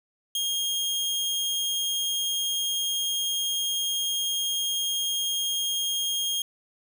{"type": "tone", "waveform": "sawtooth", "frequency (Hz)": 3242, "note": "G#7", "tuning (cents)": -42, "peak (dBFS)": -22, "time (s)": [0.35, 6.42], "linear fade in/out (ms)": 2, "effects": []}